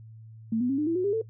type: tone with pitch steps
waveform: sine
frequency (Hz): 224 / 247.1 / 272.6 / 300.7 / 331.8 / 366 / 403.8 / 445.4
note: A3 / B3 / C#4 / D4 / E4 / F#4 / G#4 / A4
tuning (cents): +31 / +1 / -29 / +41 / +11 / -19 / -49 / +21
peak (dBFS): -23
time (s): 0.52-1.216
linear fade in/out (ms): 5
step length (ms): 87
effects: noise-tail reverb RT60 0.1 s tail -19 dB re dry + added 111 Hz sine -44 dBFS peak until 1.29 s